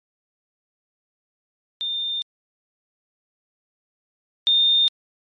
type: tone pair in turn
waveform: sine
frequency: 3613 / 3634 Hz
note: A7 / A#7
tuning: +45 / -45 cents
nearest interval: unison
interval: 10 cents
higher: second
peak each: -23 / -14 dBFS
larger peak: second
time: 1.81-2.22 / 4.47-4.88 s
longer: neither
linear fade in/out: 0 ms
effects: MP3 48 kbps